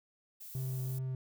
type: noise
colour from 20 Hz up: violet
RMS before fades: -48 dBFS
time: 0.4-0.99 s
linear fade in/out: 10 ms
type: tone with vibrato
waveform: triangle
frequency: 130 Hz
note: C3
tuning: 11 cents flat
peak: -32 dBFS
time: 0.55-1.15 s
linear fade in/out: 2 ms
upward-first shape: triangle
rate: 2.7 Hz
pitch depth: 13 cents each way
effects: none